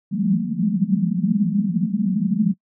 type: band-pass noise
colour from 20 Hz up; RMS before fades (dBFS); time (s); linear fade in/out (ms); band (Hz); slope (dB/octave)
white; -20; 0.11-2.54; 20; 170 to 220; 96
effects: noise-tail reverb RT60 0.1 s tail -26 dB re dry